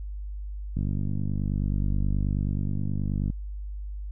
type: click train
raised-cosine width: 5 ms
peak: -16 dBFS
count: 126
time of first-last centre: 0.77-3.3 s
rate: 49.4 Hz
effects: added 50 Hz sine -32 dBFS peak until 4.11 s